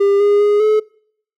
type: tone with pitch steps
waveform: triangle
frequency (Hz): 400.1 / 409.3 / 413.6 / 429.2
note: G4 / G#4 / G#4 / A4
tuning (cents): +35 / -25 / -7 / -43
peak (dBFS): -8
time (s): 0-0.8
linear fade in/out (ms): 10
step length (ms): 200
effects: noise-tail reverb RT60 0.6 s tail -23 dB re dry